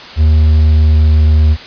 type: tone with pitch glide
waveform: triangle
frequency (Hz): 77.4 to 76.91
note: D#2 to D#2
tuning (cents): -9 to -20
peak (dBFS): -3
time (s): 0.16-1.57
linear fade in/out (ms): 50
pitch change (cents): -11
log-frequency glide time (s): 0.36-1.23
effects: white hiss -30 dBFS RMS until 1.66 s + resampled to 11025 Hz